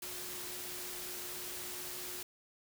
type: tone in noise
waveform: sine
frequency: 360.7 Hz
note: F#4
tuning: 44 cents flat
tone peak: -52 dBFS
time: 0.02-2.23 s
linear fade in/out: 5 ms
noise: white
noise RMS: -43 dBFS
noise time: 0.02-2.23 s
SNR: -12 dB
effects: none